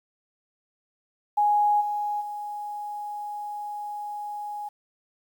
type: tone with level steps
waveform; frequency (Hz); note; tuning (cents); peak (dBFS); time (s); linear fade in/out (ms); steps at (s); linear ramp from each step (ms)
sine; 830.6; G#5; 0; -18 / -25 / -31; 1.37-4.69; 10; 1.8 / 2.2; 20
effects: 9-bit